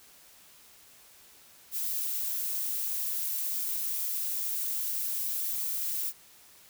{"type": "noise", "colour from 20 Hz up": "violet", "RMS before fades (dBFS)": -32, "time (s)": [1.71, 6.13], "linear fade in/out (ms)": 50, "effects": ["white hiss -56 dBFS RMS until 6.69 s"]}